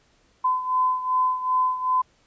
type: beating tone pair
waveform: sine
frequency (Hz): 1017 / 1019.6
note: C6 / C6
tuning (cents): -50 / -45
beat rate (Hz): 2.6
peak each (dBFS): -21 / -26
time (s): 0.44-2.02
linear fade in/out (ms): 10
effects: pink hiss -62 dBFS RMS until 2.26 s + resampled to 16000 Hz